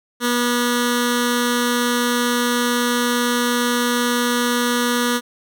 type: tone with notch filter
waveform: 10% pulse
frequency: 242.2 Hz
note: B3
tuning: 34 cents flat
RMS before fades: -19 dBFS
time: 0.2-5.21 s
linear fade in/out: 50 ms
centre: 730 Hz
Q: 1.1
effects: none